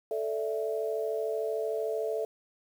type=chord; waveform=sine; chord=A suspended fourth; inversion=none; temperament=just; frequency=440 / 586.7 / 660 Hz; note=A4 / D5 / E5; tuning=0 / -2 / +2 cents; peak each=-31 / -36 / -34 dBFS; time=0.11-2.25 s; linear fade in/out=2 ms; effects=9-bit